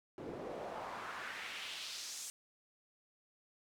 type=noise with band-pass filter sweep; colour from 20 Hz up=pink; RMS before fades=-45 dBFS; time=0.18-2.3 s; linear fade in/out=0 ms; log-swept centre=310 to 7800 Hz; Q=1.8; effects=none